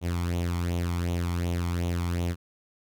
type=tone with flanger; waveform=sawtooth; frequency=86.8 Hz; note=F2; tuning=10 cents flat; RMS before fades=-28 dBFS; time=0.01-2.36 s; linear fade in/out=50 ms; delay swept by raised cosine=0.3 to 0.93 ms; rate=2.7 Hz; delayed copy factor=+0.65; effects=none